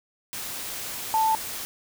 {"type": "tone in noise", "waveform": "sine", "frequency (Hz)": 883, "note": "A5", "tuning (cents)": 6, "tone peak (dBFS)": -19, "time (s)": [1.14, 1.35], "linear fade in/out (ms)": 0, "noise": "white", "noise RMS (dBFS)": -34, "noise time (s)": [0.33, 1.65], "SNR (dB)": 12, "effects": []}